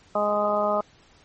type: harmonic tone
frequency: 207.7 Hz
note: G#3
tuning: in tune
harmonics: 1 / 2 / 3 / 4 / 5 / 6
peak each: -32 / -32 / -23 / -29 / -31 / -27 dBFS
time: 0.15-0.81 s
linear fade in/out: 5 ms
effects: pink hiss -56 dBFS RMS until 1.24 s + MP3 32 kbps